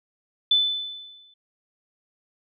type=tone with exponential decay; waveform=sine; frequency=3508 Hz; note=A7; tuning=6 cents flat; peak=-14 dBFS; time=0.51-1.34 s; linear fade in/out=5 ms; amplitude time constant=180 ms; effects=none